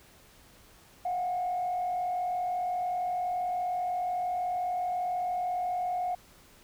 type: tone with frequency modulation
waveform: sine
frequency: 722 Hz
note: F#5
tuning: 43 cents flat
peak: -27 dBFS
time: 1.05-6.15 s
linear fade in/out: 5 ms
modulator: 45.7 Hz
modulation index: 0.45
effects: tanh soft clip ceiling -24 dBFS + pink hiss -57 dBFS RMS until 6.63 s